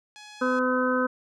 5% pulse tone, 841 Hz, G#5, 22 cents sharp, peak -29 dBFS, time 0.16-0.59 s, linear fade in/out 0 ms
harmonic tone, 254 Hz, B3, 49 cents sharp, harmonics 1 / 2 / 4 / 5 / 6, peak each -26 / -26 / -32 / -29 / -29 dBFS, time 0.41-1.07 s, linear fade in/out 10 ms
effects low-pass 5000 Hz 12 dB/octave

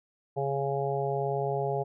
harmonic tone, 138.59 Hz, C#3, in tune, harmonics 1 / 3 / 4 / 5 / 6, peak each -33 / -31 / -35 / -33 / -36 dBFS, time 0.36-1.84 s, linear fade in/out 20 ms, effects none

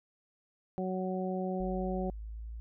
harmonic tone, 186 Hz, F#3, 9 cents sharp, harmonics 1 / 2 / 3 / 4, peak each -34 / -37 / -39 / -40 dBFS, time 0.78-2.1 s, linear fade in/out 0 ms
sine exponential sweep, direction up, 48.37 to 57 Hz, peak -39 dBFS, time 1.6-2.6 s, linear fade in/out 0 ms
effects none

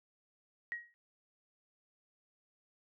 sine tone with exponential decay, 1895 Hz, A#6, 28 cents sharp, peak -33 dBFS, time 0.72-0.94 s, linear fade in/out 0 ms, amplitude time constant 47 ms, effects none

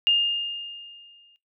sine tone with exponential decay, 2822 Hz, F7, 17 cents sharp, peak -15 dBFS, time 0.07-1.36 s, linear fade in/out 0 ms, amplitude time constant 280 ms, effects noise-tail reverb RT60 0.2 s tail -20 dB re dry

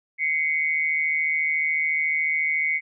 sine tone pair together, 2063 / 2217 Hz, C7 / C#7, -25 / 0 cents, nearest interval minor second, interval 125 cents, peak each -24 / -23 dBFS, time 0.18-2.81 s, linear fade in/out 50 ms, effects none

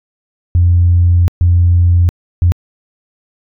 sine tone bursts at uneven times, 87.31 Hz, F2, in tune, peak -5 dBFS, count 3, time 0.55-1.28 / 1.41-2.09 / 2.42-2.52 s, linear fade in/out 0 ms, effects tanh soft clip ceiling -1 dBFS

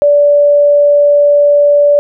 sine tone, 580 Hz, D5, 22 cents flat, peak -4 dBFS, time 0.02-1.99 s, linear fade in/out 0 ms, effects none

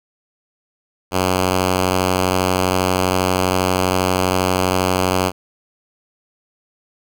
5% pulse tone, 92.5 Hz, F#2, in tune, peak -4 dBFS, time 1.11-5.32 s, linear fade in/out 50 ms, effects none

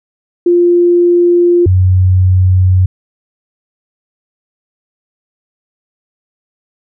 sine tone pair in turn, 349.2 / 92.49 Hz, F4 / F#2, 0 / 0 cents, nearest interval octave + major seventh, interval 2300 cents, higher first, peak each -5 dBFS, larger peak neither, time 0.46-1.66 / 1.66-2.86 s, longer neither, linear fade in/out 5 ms, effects none

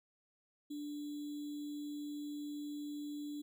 sine tone with sample-and-hold, 293.7 Hz, D4, in tune, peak -40 dBFS, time 0.7-3.42 s, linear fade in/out 10 ms, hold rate 3675 Hz, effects none

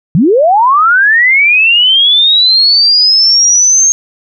sine linear sweep, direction up, 138.59 to 6470 Hz, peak -4 dBFS, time 0.15-3.92 s, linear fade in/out 0 ms, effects none

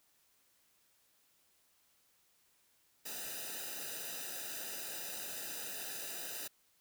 white noise with comb filter, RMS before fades -43 dBFS, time 3.05-6.48 s, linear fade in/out 10 ms, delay 0.91 ms, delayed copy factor -1, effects white hiss -72 dBFS RMS until 6.8 s

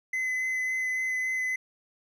triangle tone with vibrato, 2032 Hz, B6, 49 cents sharp, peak -25 dBFS, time 0.13-1.56 s, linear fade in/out 5 ms, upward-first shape sine, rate 3.6 Hz, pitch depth 11 cents each way, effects none

